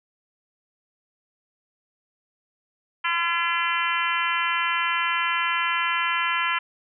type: harmonic tone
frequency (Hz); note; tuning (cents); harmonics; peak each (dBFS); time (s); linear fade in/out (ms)
340; F4; -46; 3 / 4 / 5 / 6 / 7 / 8 / 9; -27 / -28 / -29 / -30 / -30 / -31 / -32; 3.04-6.59; 10
effects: none